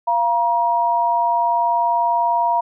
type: tone pair together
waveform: sine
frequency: 690.3 / 950 Hz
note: F5 / A#5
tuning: -20 / +33 cents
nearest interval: tritone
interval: 553 cents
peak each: -20 / -16 dBFS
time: 0.07-2.61 s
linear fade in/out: 10 ms
effects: none